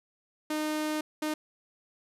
sawtooth tone bursts at uneven times, 306.6 Hz, D#4, 25 cents flat, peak -25 dBFS, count 2, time 0.5-1.01 / 1.22-1.34 s, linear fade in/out 5 ms, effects resampled to 32000 Hz + 11-bit

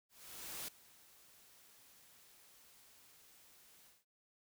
white noise with ADSR envelope, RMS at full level -44 dBFS, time 0.09-4.05 s, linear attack 590 ms, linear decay 6 ms, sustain -20 dB, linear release 180 ms, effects none

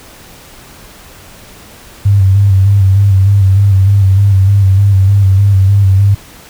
sine tone with vibrato, 98 Hz, G2, in tune, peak -4 dBFS, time 2.05-6.15 s, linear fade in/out 10 ms, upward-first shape square, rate 3.3 Hz, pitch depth 39 cents each way, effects pink hiss -36 dBFS RMS until 6.49 s

